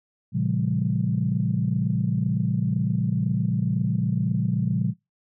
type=chord; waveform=sine; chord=Bb minor seventh; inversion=none; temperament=equal with one note detuned; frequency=116.54 / 138.59 / 174.61 / 202.4 Hz; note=Bb2 / Db3 / F3 / Ab3; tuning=0 / 0 / 0 / -44 cents; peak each=-26 / -26 / -25 / -28 dBFS; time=0.32-4.94 s; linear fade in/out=50 ms; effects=noise-tail reverb RT60 0.2 s tail -22 dB re dry + tanh soft clip ceiling -10 dBFS